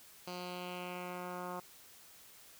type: tone with low-pass filter sweep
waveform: 10% pulse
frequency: 179.3 Hz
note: F3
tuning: 46 cents sharp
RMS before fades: -43 dBFS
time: 0.27-1.6 s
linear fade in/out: 5 ms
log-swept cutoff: 5000 to 1200 Hz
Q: 2.2
effects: white hiss -58 dBFS RMS until 2.59 s